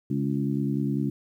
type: harmonic tone with a mistuned harmonic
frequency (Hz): 70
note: C#2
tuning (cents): +18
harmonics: 2 / 3 / 4 / 5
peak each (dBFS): -28 / -28 / -29 / -35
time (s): 0.1-1.1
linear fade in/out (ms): 5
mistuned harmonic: 5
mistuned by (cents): -22
effects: 10-bit